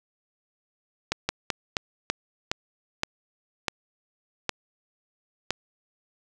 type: slowing click train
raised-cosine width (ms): 0.2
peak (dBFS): -7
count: 10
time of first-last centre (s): 1.12-5.506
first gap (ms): 170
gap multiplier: 1.25
effects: none